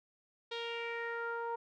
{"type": "tone with low-pass filter sweep", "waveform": "sawtooth", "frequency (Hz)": 466.2, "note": "A#4", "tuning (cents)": 0, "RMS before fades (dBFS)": -39, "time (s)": [0.51, 1.56], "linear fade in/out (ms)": 10, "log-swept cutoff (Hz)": [3700, 1000], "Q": 4.1, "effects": []}